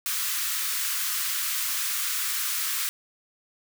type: high-pass noise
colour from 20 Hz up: white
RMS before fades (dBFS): -28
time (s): 0.06-2.89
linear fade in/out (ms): 0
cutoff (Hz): 1100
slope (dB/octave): 48
effects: none